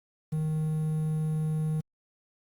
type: tone with quantisation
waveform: triangle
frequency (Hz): 155.9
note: D#3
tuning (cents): +4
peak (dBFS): -24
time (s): 0.32-1.81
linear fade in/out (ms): 10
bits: 9
effects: Opus 48 kbps